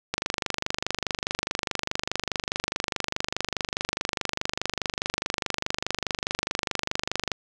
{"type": "click train", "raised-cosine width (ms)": 0.2, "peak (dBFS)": -8, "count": 179, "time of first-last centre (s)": [0.14, 7.317], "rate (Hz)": 24.8, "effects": []}